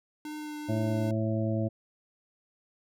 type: tone with vibrato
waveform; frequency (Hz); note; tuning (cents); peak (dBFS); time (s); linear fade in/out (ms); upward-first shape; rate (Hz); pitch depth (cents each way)
square; 301.4; D4; +45; -37; 0.25-1.11; 2; triangle; 2.3; 13
type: harmonic tone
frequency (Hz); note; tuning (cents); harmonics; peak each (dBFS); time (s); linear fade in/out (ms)
110; A2; 0; 1 / 2 / 3 / 5 / 6; -29 / -32 / -34 / -36 / -37; 0.68-1.69; 20
effects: none